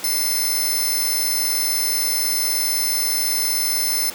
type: tone pair together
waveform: 5% pulse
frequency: 2094 / 5277 Hz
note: C7 / E8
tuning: +1 / +1 cents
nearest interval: octave + major third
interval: 1600 cents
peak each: -14 dBFS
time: 0.04-4.1 s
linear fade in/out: 2 ms
effects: pink hiss -34 dBFS RMS until 4.14 s + high-pass 300 Hz 12 dB/octave